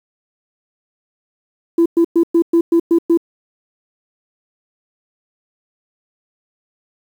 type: tone bursts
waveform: sine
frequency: 336.1 Hz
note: E4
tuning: 34 cents sharp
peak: -7 dBFS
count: 8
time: 1.78-3.174 s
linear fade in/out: 5 ms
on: 78 ms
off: 110 ms
effects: tanh soft clip ceiling -6 dBFS + 7-bit